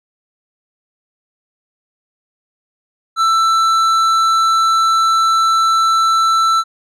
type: tone with tanh clipping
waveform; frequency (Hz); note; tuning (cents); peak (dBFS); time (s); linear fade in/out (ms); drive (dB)
sine; 1330; E6; +15; -12; 3.16-6.64; 50; 11
effects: none

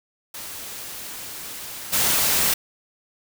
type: noise with level steps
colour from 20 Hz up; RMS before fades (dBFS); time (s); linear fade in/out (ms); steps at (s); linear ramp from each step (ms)
white; -35 / -20; 0.34-2.54; 5; 1.92; 20
effects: none

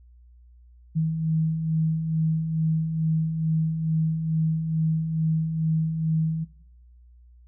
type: beating tone pair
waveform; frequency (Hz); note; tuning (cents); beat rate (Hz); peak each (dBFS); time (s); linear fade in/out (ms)
sine; 157.5 / 159.8; D#3 / D#3; +21 / +47; 2.3; -31 / -22; 0.95-6.45; 20
effects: noise-tail reverb RT60 0.8 s tail -19 dB re dry + added 60 Hz sine -49 dBFS peak until 7.47 s

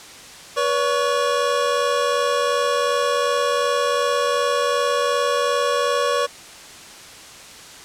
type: tone cluster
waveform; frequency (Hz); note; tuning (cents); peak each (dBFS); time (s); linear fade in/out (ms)
square; 487.3 / 570 / 1118; B4 / C#5 / C#6; -23 / +48 / +14; -23; 0.56-6.27; 20
effects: white hiss -40 dBFS RMS until 7.84 s + low-pass 8000 Hz 12 dB/octave

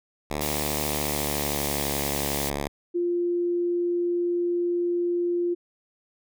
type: tone with pitch glide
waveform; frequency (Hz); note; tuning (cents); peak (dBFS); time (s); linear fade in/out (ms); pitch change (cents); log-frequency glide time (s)
5% pulse; 74.3 to 71.11; D2 to C#2; +21 to +45; -16; 0.3-2.68; 10; -76; 0.92-1.91
type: high-pass noise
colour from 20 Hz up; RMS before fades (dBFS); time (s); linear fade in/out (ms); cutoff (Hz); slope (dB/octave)
white; -31; 0.41-2.5; 5; 1900; 24
type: tone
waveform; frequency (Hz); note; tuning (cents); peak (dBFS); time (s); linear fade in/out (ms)
sine; 348.9; F4; -2; -22; 2.94-5.55; 20
effects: none

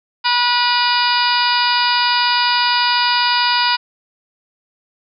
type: harmonic tone with a mistuned harmonic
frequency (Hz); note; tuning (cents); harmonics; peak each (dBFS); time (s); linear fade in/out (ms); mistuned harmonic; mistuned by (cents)
485.9; B4; -28; 2 / 3 / 4 / 5 / 6 / 7 / 8 / 9 / 10; -17 / -21 / -26 / -24 / -22 / -27 / -25 / -25 / -20; 0.24-3.77; 20; 7; +80
effects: none

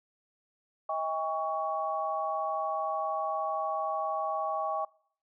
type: tone cluster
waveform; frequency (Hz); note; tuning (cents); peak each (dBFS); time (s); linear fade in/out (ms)
sine; 636 / 803 / 1120; D#5 / G5 / C#6; +38 / +41 / +18; -34 / -34 / -33; 0.89-4.85; 5
effects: noise-tail reverb RT60 0.6 s tail -23 dB re dry

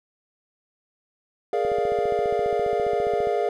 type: chord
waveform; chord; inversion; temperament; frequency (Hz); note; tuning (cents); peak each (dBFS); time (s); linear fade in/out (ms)
triangle; Bb dominant seventh; third; equal with one note detuned; 415.3 / 467.5 / 587.3 / 698.5; Ab4 / Bb4 / D5 / F5; 0 / +5 / 0 / 0; -23 / -25 / -27 / -24; 1.53-3.49; 2
type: click train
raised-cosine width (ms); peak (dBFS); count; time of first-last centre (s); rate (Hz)
2; -23; 25; 1.65-3.272; 14.8
effects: none

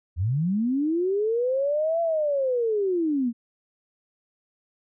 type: linear two-way sweep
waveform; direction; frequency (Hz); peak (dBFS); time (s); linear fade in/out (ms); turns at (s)
sine; up then down; 76.6 to 679 to 224.3; -21; 0.16-3.33; 50; 2.01
effects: none

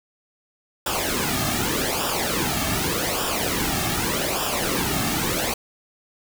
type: noise with flanger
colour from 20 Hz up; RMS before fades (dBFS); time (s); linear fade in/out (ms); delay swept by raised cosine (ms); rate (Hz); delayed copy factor
pink; -24; 0.86-5.54; 5; 0.47 to 2.07; 0.84; -0.7
effects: none

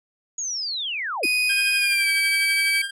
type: linear sweep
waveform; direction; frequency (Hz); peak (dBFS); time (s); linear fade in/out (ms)
sine; down; 6830 to 245.4; -25; 0.38-1.26; 5
type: tone with pitch glide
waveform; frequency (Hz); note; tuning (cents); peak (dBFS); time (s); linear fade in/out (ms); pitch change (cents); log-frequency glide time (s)
35% pulse; 2489 to 2296; D#7 to D7; 0 to -40; -17; 1.23-2.82; 5; -140; 1.76-2.09
type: tone with tremolo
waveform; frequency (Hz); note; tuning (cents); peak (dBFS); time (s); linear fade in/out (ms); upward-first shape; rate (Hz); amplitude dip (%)
25% pulse; 1598; G6; +33; -20; 1.49-2.91; 10; triangle; 12; 75
effects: low-pass 12000 Hz 12 dB/octave

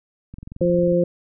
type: click train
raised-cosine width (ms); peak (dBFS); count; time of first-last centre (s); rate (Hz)
5; -24; 14; 0.34-0.923; 22.3
type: harmonic tone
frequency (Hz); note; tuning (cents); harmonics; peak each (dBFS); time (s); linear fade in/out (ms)
174.61; F3; 0; 1 / 2 / 3; -20 / -21 / -18; 0.61-1.04; 5
effects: none

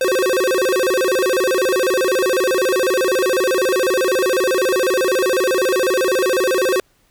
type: tone with vibrato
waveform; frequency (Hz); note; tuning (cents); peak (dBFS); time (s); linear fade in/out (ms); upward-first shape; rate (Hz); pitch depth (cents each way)
square; 440; A4; 0; -15; 0.01-6.8; 2; square; 14; 290
effects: pink hiss -59 dBFS RMS until 7.1 s

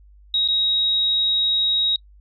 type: tone with dropouts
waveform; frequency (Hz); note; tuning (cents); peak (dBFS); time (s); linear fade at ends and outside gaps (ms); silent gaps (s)
sine; 3797; A#7; +31; -17; 0.34-1.96; 2; 0.477-0.485
effects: noise-tail reverb RT60 0.1 s tail -24 dB re dry + added 50 Hz sine -46 dBFS peak until 2.2 s

